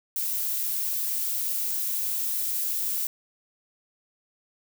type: noise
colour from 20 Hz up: violet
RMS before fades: -28 dBFS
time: 0.16-3.07 s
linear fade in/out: 2 ms
effects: none